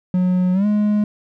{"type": "tone with pitch glide", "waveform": "triangle", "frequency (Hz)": [182.1, 209.2], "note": ["F#3", "G#3"], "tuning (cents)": [-27, 13], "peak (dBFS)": -12, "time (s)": [0.14, 1.04], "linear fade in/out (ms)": 2, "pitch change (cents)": 240, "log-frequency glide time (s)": [0.53, 0.66], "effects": []}